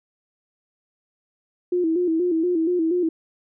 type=tone with vibrato; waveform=sine; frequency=340 Hz; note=F4; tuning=46 cents flat; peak=-18 dBFS; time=1.72-3.09 s; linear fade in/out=5 ms; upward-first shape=square; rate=4.2 Hz; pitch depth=84 cents each way; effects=none